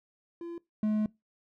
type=tone pair in turn; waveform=triangle; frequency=340.5 / 213.6 Hz; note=F4 / G#3; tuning=-44 / +49 cents; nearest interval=minor sixth; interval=807 cents; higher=first; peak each=-35 / -23 dBFS; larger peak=second; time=0.41-0.58 / 0.83-1.06 s; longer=second; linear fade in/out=2 ms; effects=noise-tail reverb RT60 0.2 s tail -22 dB re dry